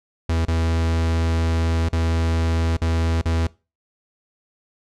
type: tone with dropouts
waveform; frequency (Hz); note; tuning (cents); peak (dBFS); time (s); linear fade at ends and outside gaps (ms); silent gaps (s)
45% pulse; 82.2; E2; -4; -18; 0.29-3.47; 5; 0.452-0.481 / 1.888-1.928 / 2.768-2.816 / 3.215-3.255
effects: noise-tail reverb RT60 0.3 s tail -22 dB re dry + low-pass 7000 Hz 12 dB/octave